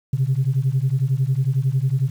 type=beating tone pair; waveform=sine; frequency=127.5 / 138.5 Hz; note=C3 / C#3; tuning=-44 / -1 cents; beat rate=11 Hz; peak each=-19 dBFS; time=0.13-2.1 s; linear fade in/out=5 ms; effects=tanh soft clip ceiling -11 dBFS + 8-bit